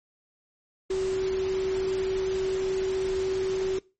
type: tone in noise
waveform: sine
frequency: 379.2 Hz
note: F#4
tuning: 43 cents sharp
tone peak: -24 dBFS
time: 0.9-3.79 s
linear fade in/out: 5 ms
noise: pink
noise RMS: -39 dBFS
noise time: 0.9-3.79 s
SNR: +12 dB
effects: noise-tail reverb RT60 0.3 s tail -22 dB re dry + MP3 32 kbps